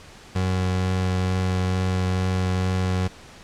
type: tone with vibrato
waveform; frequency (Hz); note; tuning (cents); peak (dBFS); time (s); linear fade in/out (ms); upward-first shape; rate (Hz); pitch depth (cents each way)
30% pulse; 92.5; F#2; 0; -18; 0.35-3.08; 10; triangle; 2.2; 10
effects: pink hiss -45 dBFS RMS until 3.43 s + low-pass 7000 Hz 12 dB/octave